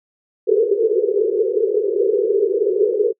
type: band-pass noise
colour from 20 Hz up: white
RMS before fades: -17 dBFS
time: 0.47-3.13 s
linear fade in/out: 20 ms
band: 380 to 470 Hz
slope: 96 dB/octave
effects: noise-tail reverb RT60 0.1 s tail -26 dB re dry